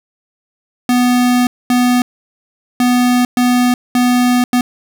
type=tone bursts at uneven times; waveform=square; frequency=246.9 Hz; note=B3; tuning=in tune; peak=-10 dBFS; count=6; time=0.89-1.47 / 1.7-2.02 / 2.8-3.25 / 3.37-3.74 / 3.95-4.44 / 4.53-4.61 s; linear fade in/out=2 ms; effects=none